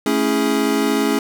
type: chord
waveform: square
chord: A major seventh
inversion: none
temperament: equal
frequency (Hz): 220 / 277.2 / 329.6 / 415.3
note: A3 / C#4 / E4 / G#4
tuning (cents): 0 / 0 / 0 / 0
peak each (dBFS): -23 / -20 / -25 / -22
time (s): 0.06-1.19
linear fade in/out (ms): 2
effects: none